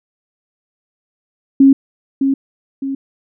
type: tone with echo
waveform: sine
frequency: 272 Hz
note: C#4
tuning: 33 cents flat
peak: -4 dBFS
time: 1.6-1.73 s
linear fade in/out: 5 ms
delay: 610 ms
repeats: 2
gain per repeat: -7 dB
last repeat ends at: 2.95 s
effects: none